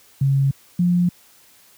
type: tone pair in turn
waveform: sine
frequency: 137.1 / 176.54 Hz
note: C#3 / F3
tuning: -19 / +19 cents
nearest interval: major third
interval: 438 cents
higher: second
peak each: -14 dBFS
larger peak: neither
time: 0.21-0.51 / 0.79-1.09 s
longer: neither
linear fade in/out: 5 ms
effects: white hiss -52 dBFS RMS until 1.77 s + high-pass 60 Hz 12 dB/octave